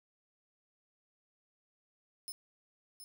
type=tone with echo; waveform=15% pulse; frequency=5210 Hz; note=E8; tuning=21 cents flat; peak=-35 dBFS; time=2.28-2.32 s; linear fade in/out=0 ms; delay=720 ms; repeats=1; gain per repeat=-8 dB; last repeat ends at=3.04 s; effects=none